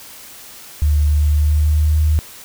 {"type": "tone with pitch glide", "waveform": "sine", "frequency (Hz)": [74.3, 77.01], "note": ["D2", "D#2"], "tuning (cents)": [21, -17], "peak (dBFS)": -11, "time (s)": [0.82, 2.19], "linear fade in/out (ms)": 0, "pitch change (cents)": 62, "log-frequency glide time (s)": [1.21, 2], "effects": ["white hiss -38 dBFS RMS until 2.44 s"]}